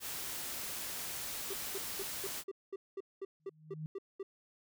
white noise, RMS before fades -41 dBFS, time 0-2.44 s, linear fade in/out 50 ms
triangle tone bursts, 390 Hz, G4, 9 cents flat, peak -36 dBFS, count 12, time 1.5-4.23 s, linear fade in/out 5 ms, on 35 ms, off 210 ms
sine tone with exponential growth, 155.5 Hz, D#3, 1 cent flat, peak -36 dBFS, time 3.4-3.86 s, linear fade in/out 0 ms, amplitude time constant 100 ms
effects none

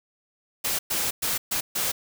white noise bursts at uneven times, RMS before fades -26 dBFS, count 5, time 0.64-0.79 / 0.9-1.11 / 1.22-1.38 / 1.51-1.61 / 1.75-1.92 s, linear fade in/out 10 ms, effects none

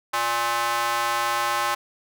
square tone with high-pass filter, 117.7 Hz, A#2, 17 cents sharp, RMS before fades -24 dBFS, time 0.13-1.75 s, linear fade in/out 10 ms, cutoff 1000 Hz, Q 2.3, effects none

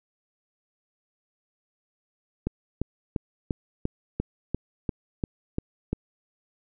click train, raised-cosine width 3 ms, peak -13 dBFS, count 11, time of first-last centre 2.47-5.93 s, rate 2.89 Hz, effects none

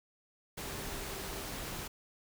sine tone in noise, 394.7 Hz, G4, 12 cents sharp, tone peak -50 dBFS, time 0.66-1.43 s, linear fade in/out 10 ms, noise pink, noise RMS -41 dBFS, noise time 0.57-1.88 s, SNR -12 dB, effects none

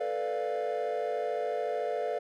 triangle chord, B half-diminished seventh, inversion third, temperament equal, 440 / 493.9 / 587.3 / 698.5 Hz, A4 / B4 / D5 / F5, 0 / 0 / 0 / 0 cents, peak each -32 dBFS, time 0-2.19 s, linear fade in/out 10 ms, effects tanh soft clip ceiling -22 dBFS

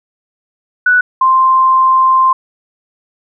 sine tone pair in turn, 1480 / 1046.5 Hz, F#6 / C6, 0 / 0 cents, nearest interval tritone, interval 600 cents, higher first, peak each -6 dBFS, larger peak neither, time 0.86-1.01 / 1.21-2.33 s, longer second, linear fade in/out 5 ms, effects none

